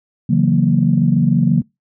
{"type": "chord", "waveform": "sine", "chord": "F# dominant seventh", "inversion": "second", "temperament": "equal", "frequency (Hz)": [138.59, 164.81, 185, 233.1], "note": ["C#3", "E3", "F#3", "A#3"], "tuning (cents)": [0, 0, 0, 0], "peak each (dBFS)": -16, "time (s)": [0.29, 1.62], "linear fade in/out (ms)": 10, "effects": ["noise-tail reverb RT60 0.2 s tail -24 dB re dry", "tanh soft clip ceiling 0 dBFS"]}